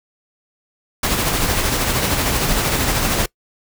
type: noise with tremolo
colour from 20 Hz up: pink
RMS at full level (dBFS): -17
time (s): 1.03-3.26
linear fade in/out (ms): 5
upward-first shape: sine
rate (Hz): 13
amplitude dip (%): 35
effects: noise-tail reverb RT60 0.1 s tail -23 dB re dry